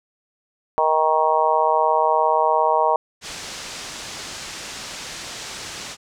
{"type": "harmonic tone", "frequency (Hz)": 157.1, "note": "D#3", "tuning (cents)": 17, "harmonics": [3, 4, 5, 6, 7], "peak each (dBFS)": [-24, -21, -22, -19, -24], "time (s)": [0.78, 2.96], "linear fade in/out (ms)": 0}
{"type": "low-pass noise", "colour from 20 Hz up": "white", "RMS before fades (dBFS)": -34, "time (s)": [3.21, 5.97], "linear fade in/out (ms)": 50, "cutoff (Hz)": 7200, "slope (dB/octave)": 24}
{"effects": []}